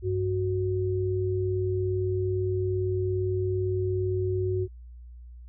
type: tone pair together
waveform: sine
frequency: 97.61 / 369 Hz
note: G2 / F#4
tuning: -7 / -5 cents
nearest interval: octave + major seventh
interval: 2302 cents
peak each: -27 dBFS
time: 0.02-4.68 s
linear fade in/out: 50 ms
effects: added 60 Hz sine -42 dBFS peak until 5.48 s